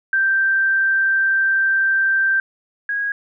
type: tone pair in turn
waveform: sine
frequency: 1568 / 1645.3 Hz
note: G6 / G#6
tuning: 0 / -17 cents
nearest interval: minor second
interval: 83 cents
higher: second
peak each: -14 / -19 dBFS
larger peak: first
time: 0.13-2.4 / 2.89-3.12 s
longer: first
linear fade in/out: 2 ms
effects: none